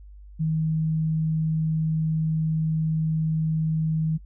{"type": "tone", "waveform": "sine", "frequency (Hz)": 158.6, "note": "D#3", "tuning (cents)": 33, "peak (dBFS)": -21, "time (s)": [0.39, 4.18], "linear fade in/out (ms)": 20, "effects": ["noise-tail reverb RT60 0.1 s tail -26 dB re dry", "added 50 Hz sine -42 dBFS peak until 4.25 s"]}